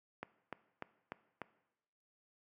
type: click train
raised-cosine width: 0.5 ms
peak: -26 dBFS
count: 5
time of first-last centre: 0.23-1.417 s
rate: 3.37 Hz
effects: noise-tail reverb RT60 0.9 s tail -18 dB re dry + high-pass 150 Hz 12 dB/octave

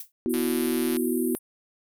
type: noise with exponential decay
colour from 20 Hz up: violet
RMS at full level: -34 dBFS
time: 0-0.12 s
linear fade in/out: 2 ms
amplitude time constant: 24 ms
type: chord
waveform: sine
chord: B suspended fourth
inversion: none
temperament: equal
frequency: 246.9 / 329.6 / 370 Hz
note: B3 / E4 / F#4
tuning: 0 / 0 / 0 cents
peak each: -26 / -28 / -28 dBFS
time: 0.26-1.35 s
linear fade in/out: 0 ms
type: band-pass noise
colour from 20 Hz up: white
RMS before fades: -38 dBFS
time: 0.29-1.39 s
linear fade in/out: 20 ms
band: 8900 to 14000 Hz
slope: 96 dB/octave
type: click train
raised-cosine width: 0.2 ms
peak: -19 dBFS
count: 92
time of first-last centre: 0.34-0.968 s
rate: 145 Hz
effects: none

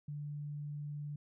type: tone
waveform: sine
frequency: 146.83 Hz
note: D3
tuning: in tune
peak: -39 dBFS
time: 0.08-1.16 s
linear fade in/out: 5 ms
effects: none

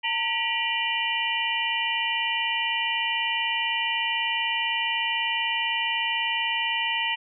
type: tone cluster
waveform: sine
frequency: 914 / 1938 / 2387 / 2797 / 3013 Hz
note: A#5 / B6 / D7 / F7 / F#7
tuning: -34 / -33 / +28 / +2 / +31 cents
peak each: -30 dBFS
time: 0.03-7.16 s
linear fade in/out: 20 ms
effects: none

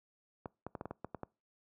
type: clicks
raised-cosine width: 1 ms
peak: -26 dBFS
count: 9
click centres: 0.458 / 0.666 / 0.752 / 0.811 / 0.856 / 0.91 / 1.046 / 1.147 / 1.233 s
effects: noise-tail reverb RT60 0.3 s tail -25 dB re dry + high-pass 80 Hz 12 dB/octave

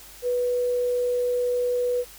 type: tone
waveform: sine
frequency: 491.2 Hz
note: B4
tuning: 9 cents flat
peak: -21 dBFS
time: 0.22-2.05 s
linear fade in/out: 50 ms
effects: added 50 Hz sine -53 dBFS peak until 2.18 s + white hiss -46 dBFS RMS until 2.18 s

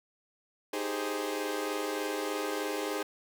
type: chord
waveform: sawtooth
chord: Ab major seventh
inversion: second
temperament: equal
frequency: 311.1 / 392 / 415.3 / 523.3 Hz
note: Eb4 / G4 / Ab4 / C5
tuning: 0 / 0 / 0 / 0 cents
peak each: -33 / -35 / -32 / -34 dBFS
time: 0.73-3.03 s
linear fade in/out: 5 ms
effects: none

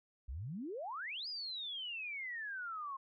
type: exponential two-way sweep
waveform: sine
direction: up then down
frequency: 55.4 to 5050 to 1056 Hz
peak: -40 dBFS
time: 0.28-2.97 s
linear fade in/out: 10 ms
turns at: 1.28 s
effects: none

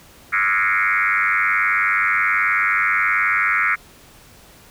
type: tone with frequency modulation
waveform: sine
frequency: 1760 Hz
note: A6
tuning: in tune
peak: -15 dBFS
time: 0.32-3.76 s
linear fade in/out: 20 ms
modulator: 98.7 Hz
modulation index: 5.2
effects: pink hiss -47 dBFS RMS until 4.7 s

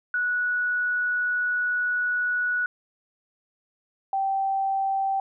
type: tone pair in turn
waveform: sine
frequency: 1469 / 778.2 Hz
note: F#6 / G5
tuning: -13 / -13 cents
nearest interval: major seventh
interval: 1100 cents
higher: first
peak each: -22 dBFS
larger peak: neither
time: 0.14-2.66 / 4.13-5.2 s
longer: first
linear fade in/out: 2 ms
effects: none

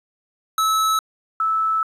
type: tone pair in turn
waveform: square / sine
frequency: 1300 / 1309.8 Hz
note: E6 / E6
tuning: -24 / -11 cents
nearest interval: unison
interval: 13 cents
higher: second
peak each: -17 dBFS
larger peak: neither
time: 0.58-0.99 / 1.4-1.83 s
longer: second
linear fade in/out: 2 ms
effects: resampled to 32000 Hz + 9-bit

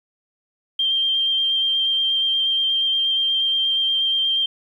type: tone with vibrato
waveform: sine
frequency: 3169 Hz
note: G7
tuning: 18 cents sharp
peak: -17 dBFS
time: 0.79-4.46 s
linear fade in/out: 5 ms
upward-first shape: sine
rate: 8.4 Hz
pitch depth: 12 cents each way
effects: 9-bit

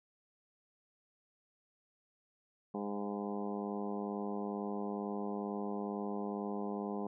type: harmonic tone with a mistuned harmonic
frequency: 102.2 Hz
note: G#2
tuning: 27 cents flat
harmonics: 2 / 3 / 4 / 5 / 6 / 7 / 8 / 9 / 10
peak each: -39 / -45 / -42 / -47 / -51 / -47 / -48 / -52 / -51 dBFS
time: 2.74-7.07 s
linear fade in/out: 5 ms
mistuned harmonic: 6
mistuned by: +31 cents
effects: none

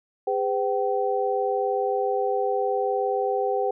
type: tone cluster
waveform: sine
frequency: 406.7 / 506 / 769 Hz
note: G#4 / B4 / G5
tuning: -36 / +42 / -33 cents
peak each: -26 dBFS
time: 0.27-3.71 s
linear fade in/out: 5 ms
effects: none

